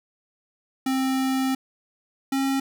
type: tone pair in turn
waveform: square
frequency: 263.8 / 270.6 Hz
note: C4 / C#4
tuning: +14 / -42 cents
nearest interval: unison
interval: 44 cents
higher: second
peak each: -22 dBFS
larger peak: neither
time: 0.86-1.55 / 2.32-2.6 s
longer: first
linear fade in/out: 5 ms
effects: none

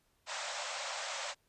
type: band-pass noise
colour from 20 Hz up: pink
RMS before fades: -40 dBFS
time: 0.26-1.35 s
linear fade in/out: 50 ms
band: 540 to 8100 Hz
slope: 96 dB/octave
effects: pink hiss -74 dBFS RMS until 1.48 s + resampled to 32000 Hz

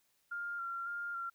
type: tone with vibrato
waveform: sine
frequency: 1389 Hz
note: F6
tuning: 10 cents flat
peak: -37 dBFS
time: 0.31-1.3 s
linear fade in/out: 10 ms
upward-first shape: square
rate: 1.8 Hz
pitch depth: 19 cents each way
effects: white hiss -75 dBFS RMS until 1.34 s

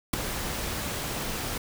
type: noise with ADSR envelope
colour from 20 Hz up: pink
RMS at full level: -22 dBFS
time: 0.13-1.58 s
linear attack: 7 ms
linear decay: 6 ms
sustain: -10 dB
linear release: 4 ms
effects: none

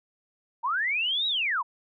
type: linear two-way sweep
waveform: sine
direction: up then down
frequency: 880 to 3900 to 880 Hz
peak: -24 dBFS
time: 0.63-1.63 s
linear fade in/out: 20 ms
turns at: 1.27 s
effects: none

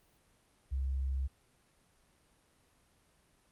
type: tone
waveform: sine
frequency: 66.7 Hz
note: C2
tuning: 34 cents sharp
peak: -31 dBFS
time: 0.71-1.28 s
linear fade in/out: 20 ms
effects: pink hiss -69 dBFS RMS until 3.51 s + Opus 32 kbps

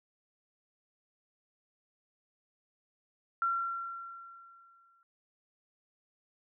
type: tone with exponential decay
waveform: sine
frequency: 1366 Hz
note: F6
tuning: 39 cents flat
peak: -26 dBFS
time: 3.42-5.03 s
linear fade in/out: 1 ms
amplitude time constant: 350 ms
effects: none

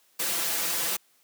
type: noise with comb filter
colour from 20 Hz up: white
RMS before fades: -28 dBFS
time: 0.19-0.97 s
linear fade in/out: 10 ms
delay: 5.9 ms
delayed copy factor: +0.9
effects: white hiss -64 dBFS RMS until 1.23 s + high-pass 200 Hz 12 dB/octave

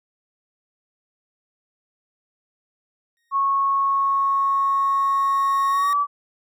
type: tone with exponential growth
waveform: sawtooth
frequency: 1864.7 Hz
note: A#6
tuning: in tune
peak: -27 dBFS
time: 3.17-5.93 s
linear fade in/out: 0 ms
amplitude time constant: 600 ms
type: tone with pitch glide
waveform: sine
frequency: 1100 to 1151.4 Hz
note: C#6 to D6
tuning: -14 to -35 cents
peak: -17 dBFS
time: 3.31-6.07 s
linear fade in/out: 50 ms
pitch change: +79 cents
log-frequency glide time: 5.7-5.92 s
effects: none

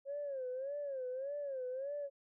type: tone with vibrato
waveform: sine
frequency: 541 Hz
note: C#5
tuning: 42 cents flat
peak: -37 dBFS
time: 0.05-2.1 s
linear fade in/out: 50 ms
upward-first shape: sine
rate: 1.7 Hz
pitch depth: 130 cents each way
effects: tanh soft clip ceiling -33 dBFS

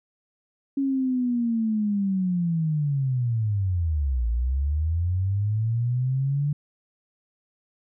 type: linear two-way sweep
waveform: sine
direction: down then up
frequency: 277.4 to 55.9 to 147.5 Hz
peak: -21 dBFS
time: 0.77-6.53 s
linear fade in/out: 5 ms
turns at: 4.28 s
effects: none

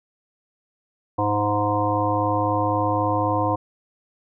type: harmonic tone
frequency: 103.83 Hz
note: G#2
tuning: in tune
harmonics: 1 / 3 / 5 / 7 / 9 / 10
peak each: -26 / -26 / -26 / -26 / -26 / -26 dBFS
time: 1.18-3.56 s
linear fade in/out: 10 ms
effects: none

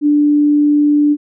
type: tone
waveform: sine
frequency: 294.2 Hz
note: D4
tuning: 3 cents sharp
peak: -8 dBFS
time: 0.01-1.17 s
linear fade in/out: 50 ms
effects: none

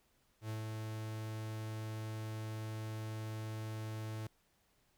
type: tone with ADSR envelope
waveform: 45% pulse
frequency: 109.3 Hz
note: A2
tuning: 11 cents flat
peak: -38 dBFS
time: 0.41-4.27 s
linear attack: 84 ms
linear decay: 130 ms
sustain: -2 dB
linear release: 3 ms
effects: pink hiss -74 dBFS RMS until 4.97 s

